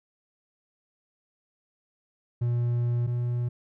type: tone pair in turn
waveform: triangle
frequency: 120 / 121.11 Hz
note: B2 / B2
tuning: -49 / -33 cents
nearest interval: unison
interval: 16 cents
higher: second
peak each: -21 / -23 dBFS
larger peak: first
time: 2.41-3.07 / 3.07-3.49 s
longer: first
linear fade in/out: 10 ms
effects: none